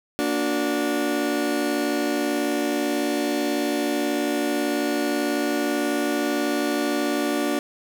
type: chord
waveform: 30% pulse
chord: Bb augmented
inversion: none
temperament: just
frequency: 233.1 / 291.4 / 364.2 Hz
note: Bb3 / D4 / F#4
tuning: 0 / -13 / -27 cents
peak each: -27 / -21 / -25 dBFS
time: 0.19-7.59 s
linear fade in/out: 0 ms
effects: none